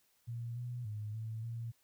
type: tone with pitch steps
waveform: sine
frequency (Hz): 117.6 / 122 / 106 / 111.3 / 115.9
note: A#2 / B2 / G#2 / A2 / A#2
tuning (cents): +16 / -21 / +36 / +20 / -10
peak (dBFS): -38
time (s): 0.27-1.72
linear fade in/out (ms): 20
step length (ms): 290
effects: white hiss -73 dBFS RMS until 1.83 s